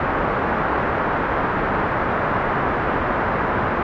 white low-pass noise, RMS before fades -21 dBFS, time 0-3.83 s, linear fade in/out 2 ms, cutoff 1500 Hz, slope 24 dB/octave, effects none

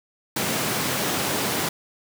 pink high-pass noise, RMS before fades -25 dBFS, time 0.36-1.69 s, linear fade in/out 5 ms, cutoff 120 Hz, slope 24 dB/octave, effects none

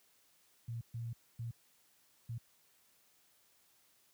sine tone bursts at uneven times, 116.54 Hz, A#2, in tune, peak -38 dBFS, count 4, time 0.68-0.81 / 0.94-1.13 / 1.39-1.51 / 2.29-2.38 s, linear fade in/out 5 ms, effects white hiss -70 dBFS RMS until 4.13 s + high-pass 60 Hz 12 dB/octave

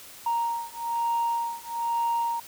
sine beating tone pair, 932.3 / 933.4 Hz, A#5 / A#5, 0 / +2 cents, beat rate 1.1 Hz, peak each -27 dBFS, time 0.26-2.4 s, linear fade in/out 5 ms, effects tanh soft clip ceiling -20 dBFS + white hiss -46 dBFS RMS until 2.47 s

